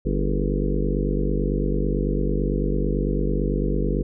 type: harmonic tone with a mistuned harmonic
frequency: 49 Hz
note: G1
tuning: in tune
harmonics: 1 / 3 / 4 / 5 / 6 / 7 / 8 / 9 / 10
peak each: -23 / -28 / -29 / -30 / -31 / -31 / -32 / -33 / -33 dBFS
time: 0.05-4.03 s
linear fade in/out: 10 ms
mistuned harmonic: 8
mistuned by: +62 cents
effects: none